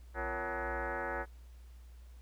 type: tone with frequency modulation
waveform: sine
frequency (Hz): 466.2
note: A#4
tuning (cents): 0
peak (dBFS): -34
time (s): 0.14-1.26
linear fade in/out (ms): 50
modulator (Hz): 204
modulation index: 6.6
effects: added 60 Hz sine -50 dBFS peak until 2.21 s + pink hiss -68 dBFS RMS until 2.21 s